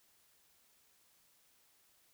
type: silence
effects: white hiss -70 dBFS RMS until 2.13 s